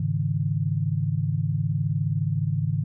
sine chord, Ab suspended fourth, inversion none, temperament equal with one note detuned, 103.83 / 138.59 / 157.92 Hz, Ab2 / Db3 / Eb3, 0 / 0 / +26 cents, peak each -27 / -26 / -26 dBFS, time 0-2.84 s, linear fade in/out 5 ms, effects none

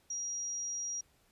sine tone, 5720 Hz, F8, 41 cents sharp, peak -35 dBFS, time 0.1-1.01 s, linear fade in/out 5 ms, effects pink hiss -69 dBFS RMS until 1.31 s + resampled to 32000 Hz

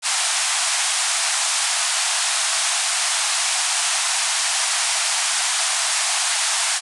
white band-pass noise, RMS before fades -21 dBFS, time 0.02-6.81 s, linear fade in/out 50 ms, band 650 to 10000 Hz, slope 96 dB/octave, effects none

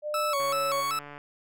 sine tone with pitch glide, 600 to 556.6 Hz, D5 to C#5, +37 to +7 cents, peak -29 dBFS, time 0.02-0.84 s, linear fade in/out 50 ms, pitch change -130 cents, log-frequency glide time 0.31-0.37 s
40% pulse tone with vibrato, 1209 Hz, D6, 50 cents sharp, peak -26 dBFS, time 0.14-0.99 s, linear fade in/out 2 ms, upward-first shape square, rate 2.6 Hz, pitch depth 140 cents each way
click train, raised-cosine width 0.5 ms, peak -28 dBFS, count 114, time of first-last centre 0.4-1.179 s, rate 145 Hz
effects none

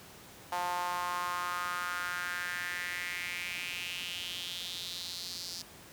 sawtooth tone with high-pass filter sweep, 177.3 Hz, F3, 26 cents sharp, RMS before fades -37 dBFS, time 0.52-5.62 s, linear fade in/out 5 ms, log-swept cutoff 830 to 4900 Hz, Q 4.3, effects pink hiss -52 dBFS RMS until 5.92 s + high-pass 80 Hz 12 dB/octave

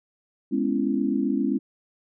sine chord, C# minor seventh, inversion second, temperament just, 207.9 / 249.5 / 277.2 / 332.6 Hz, G#3 / B3 / C#4 / E4, +2 / +18 / 0 / +16 cents, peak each -27 / -27 / -25 / -29 dBFS, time 0.51-1.59 s, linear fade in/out 20 ms, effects none

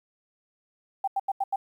sine tone bursts, 784 Hz, G5, in tune, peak -23 dBFS, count 5, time 1.04-1.56 s, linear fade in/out 5 ms, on 36 ms, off 85 ms, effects 10-bit

